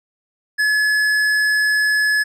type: tone with tanh clipping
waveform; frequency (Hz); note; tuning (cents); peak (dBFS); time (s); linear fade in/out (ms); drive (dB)
triangle; 1706; G#6; +46; -16; 0.58-2.24; 20; 16
effects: none